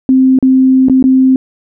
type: tone with dropouts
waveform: sine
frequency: 261.3 Hz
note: C4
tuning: 2 cents flat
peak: -4 dBFS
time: 0.09-1.36 s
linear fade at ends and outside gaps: 1 ms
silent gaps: 0.388-0.426 / 0.885-0.897 / 1.026-1.04 s
effects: none